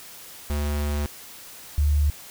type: tone pair in turn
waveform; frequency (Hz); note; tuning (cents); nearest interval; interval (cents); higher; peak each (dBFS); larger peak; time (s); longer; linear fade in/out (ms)
square / sine; 73.42 / 73.42; D2 / D2; 0 / 0; unison; 0; neither; -24 / -17; second; 0.5-1.06 / 1.78-2.1; first; 0
effects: white hiss -43 dBFS RMS until 2.3 s